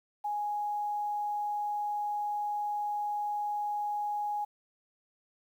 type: tone with quantisation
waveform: sine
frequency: 830.6 Hz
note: G#5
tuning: in tune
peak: -30 dBFS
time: 0.24-4.45 s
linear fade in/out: 10 ms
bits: 10
effects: none